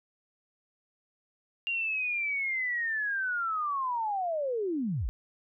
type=linear sweep; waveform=sine; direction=down; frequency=2794 to 36 Hz; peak=-28 dBFS; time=1.67-5.09 s; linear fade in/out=0 ms; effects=none